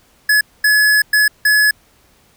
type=tone bursts at uneven times; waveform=square; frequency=1701 Hz; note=G#6; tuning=41 cents sharp; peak=-10 dBFS; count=4; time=0.29-0.41 / 0.64-1.02 / 1.13-1.28 / 1.45-1.71 s; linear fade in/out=5 ms; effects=pink hiss -53 dBFS RMS until 2.36 s